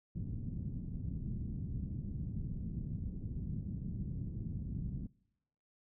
white low-pass noise, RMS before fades -40 dBFS, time 0.15-5.07 s, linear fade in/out 5 ms, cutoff 190 Hz, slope 24 dB/octave, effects noise-tail reverb RT60 0.9 s tail -25 dB re dry

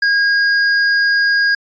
sine tone with tanh clipping, 1632 Hz, G#6, 31 cents flat, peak -13 dBFS, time 0.02-1.55 s, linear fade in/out 5 ms, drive 17 dB, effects resampled to 16000 Hz

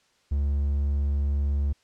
triangle tone, 71 Hz, C#2, 42 cents sharp, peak -20 dBFS, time 0.31-1.73 s, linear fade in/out 10 ms, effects white hiss -65 dBFS RMS until 1.83 s + low-pass 6000 Hz 12 dB/octave

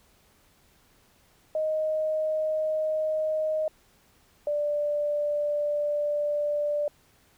sine tone pair in turn, 623 / 588.8 Hz, D#5 / D5, +2 / +4 cents, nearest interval minor second, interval 98 cents, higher first, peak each -24 / -24 dBFS, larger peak neither, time 1.55-3.68 / 4.47-6.88 s, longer second, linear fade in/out 2 ms, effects pink hiss -62 dBFS RMS until 7.37 s

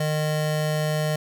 square tone pair together, 153.25 / 613 Hz, D#3 / D#5, -26 / -26 cents, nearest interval 2 octaves, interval 2400 cents, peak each -24 / -28 dBFS, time 0-1.16 s, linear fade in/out 5 ms, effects none

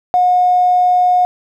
triangle tone with tanh clipping, 723 Hz, F#5, 40 cents flat, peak -8 dBFS, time 0.14-1.25 s, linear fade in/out 0 ms, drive 2 dB, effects none

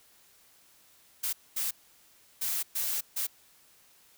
blue noise bursts at uneven times, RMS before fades -31 dBFS, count 5, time 1.23-1.33 / 1.56-1.71 / 2.41-2.63 / 2.75-3.01 / 3.16-3.27 s, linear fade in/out 10 ms, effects white hiss -61 dBFS RMS until 4.17 s

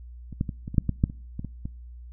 clicks, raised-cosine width 5 ms, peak -25 / -12 / -18 / -21 / -20 / -6 / -11 / -7 / -24 / -19 / -20 / -20 dBFS, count 12, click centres 0.327 / 0.411 / 0.492 / 0.679 / 0.744 / 0.782 / 0.893 / 1.039 / 1.099 / 1.394 / 1.447 / 1.655 s, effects noise-tail reverb RT60 0.6 s tail -25 dB re dry + added 60 Hz sine -40 dBFS peak until 2.12 s

